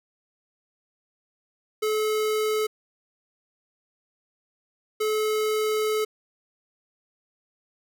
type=tone pair in turn; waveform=square; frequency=430.5 / 430.5 Hz; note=A4 / A4; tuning=-38 / -38 cents; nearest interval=unison; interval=0 cents; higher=neither; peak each=-23 dBFS; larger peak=neither; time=1.82-2.67 / 5-6.05 s; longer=second; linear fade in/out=10 ms; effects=none